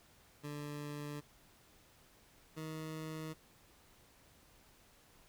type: tone pair in turn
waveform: 20% pulse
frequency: 146.83 / 157.6 Hz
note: D3 / D#3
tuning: 0 / +23 cents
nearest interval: minor second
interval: 123 cents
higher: second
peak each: -37 / -37 dBFS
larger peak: neither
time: 0.43-1.21 / 2.56-3.34 s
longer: neither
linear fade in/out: 20 ms
effects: pink hiss -65 dBFS RMS until 5.28 s